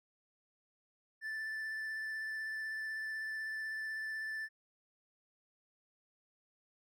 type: tone with vibrato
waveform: triangle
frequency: 1760 Hz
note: A6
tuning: in tune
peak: -36 dBFS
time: 1.21-4.49 s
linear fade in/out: 50 ms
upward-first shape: sine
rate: 16 Hz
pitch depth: 12 cents each way
effects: none

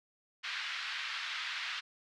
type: band-pass noise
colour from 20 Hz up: pink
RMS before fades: -39 dBFS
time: 0.43-1.81 s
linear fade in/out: 20 ms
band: 1400 to 4200 Hz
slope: 24 dB/octave
effects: none

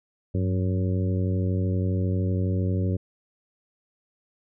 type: harmonic tone with a mistuned harmonic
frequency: 92.6 Hz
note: F#2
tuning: 2 cents sharp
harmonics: 1 / 2 / 3 / 4 / 5 / 6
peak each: -23 / -29 / -33 / -35 / -37 / -39 dBFS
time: 0.34-2.97 s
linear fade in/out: 10 ms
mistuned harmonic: 1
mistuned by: +63 cents
effects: none

